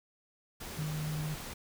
sine tone in noise, 153 Hz, D#3, 29 cents flat, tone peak -33 dBFS, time 0.78-1.35 s, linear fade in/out 10 ms, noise pink, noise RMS -43 dBFS, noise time 0.6-1.54 s, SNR +7 dB, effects none

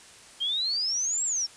sine exponential two-way sweep, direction up then down, 3136 to 7750 to 5330 Hz, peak -25 dBFS, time 0.4-1.47 s, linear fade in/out 20 ms, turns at 1.24 s, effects white hiss -50 dBFS RMS until 1.56 s + resampled to 22050 Hz

